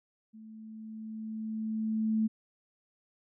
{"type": "tone with level ramp", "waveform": "sine", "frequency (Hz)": 219.2, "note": "A3", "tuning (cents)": -6, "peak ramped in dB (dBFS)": [-47, -24], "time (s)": [0.33, 2.28], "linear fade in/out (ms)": 20, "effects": []}